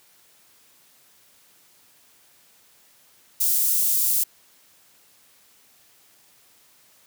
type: high-pass noise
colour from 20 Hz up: white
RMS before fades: -21 dBFS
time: 3.4-4.24 s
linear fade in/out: 10 ms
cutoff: 8600 Hz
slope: 12 dB/octave
effects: white hiss -57 dBFS RMS until 7.06 s + high-pass 80 Hz 12 dB/octave